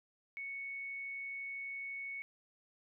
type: tone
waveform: sine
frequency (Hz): 2217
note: C#7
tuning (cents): 0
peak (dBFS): -40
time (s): 0.37-2.22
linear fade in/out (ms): 0
effects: none